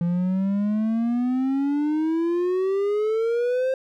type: exponential sweep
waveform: triangle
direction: up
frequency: 170 to 530 Hz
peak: -18 dBFS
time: 0.01-3.74 s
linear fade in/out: 2 ms
effects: none